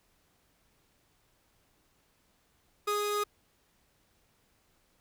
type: tone pair together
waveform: 45% pulse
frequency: 413.9 / 1244.5 Hz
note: G#4 / D#6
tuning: -6 / 0 cents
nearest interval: octave + perfect fifth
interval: 1906 cents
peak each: -31 / -32 dBFS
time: 2.87-3.24 s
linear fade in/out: 10 ms
effects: pink hiss -70 dBFS RMS until 5 s